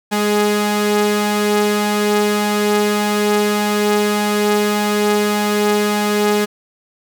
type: tone pair together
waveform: sawtooth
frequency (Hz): 207.7 / 417.1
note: G#3 / G#4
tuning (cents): 0 / +7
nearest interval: octave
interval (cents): 1207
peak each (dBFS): -13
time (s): 0.11-6.46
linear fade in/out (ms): 20
effects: none